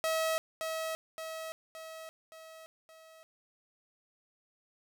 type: tone with echo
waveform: sawtooth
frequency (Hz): 643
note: E5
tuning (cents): -43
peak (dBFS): -25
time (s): 0.04-0.38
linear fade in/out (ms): 0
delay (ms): 570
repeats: 5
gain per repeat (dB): -5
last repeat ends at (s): 3.23
effects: none